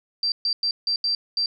sine tone bursts at uneven times, 4699 Hz, D8, in tune, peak -20 dBFS, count 6, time 0.23-0.32 / 0.45-0.53 / 0.63-0.71 / 0.87-0.96 / 1.04-1.15 / 1.37-1.46 s, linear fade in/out 2 ms, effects none

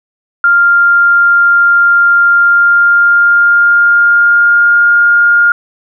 sine tone with pitch glide, 1396.9 to 1413.9 Hz, F6 to F6, 0 to +21 cents, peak -4 dBFS, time 0.44-5.52 s, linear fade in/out 2 ms, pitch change +21 cents, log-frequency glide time 2.31-4.84 s, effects none

